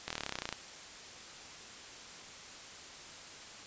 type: slowing click train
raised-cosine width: 0.2 ms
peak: -18 dBFS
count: 16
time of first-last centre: 0.08-0.526 s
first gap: 24 ms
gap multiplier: 1.03
effects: white hiss -49 dBFS RMS until 3.66 s + resampled to 16000 Hz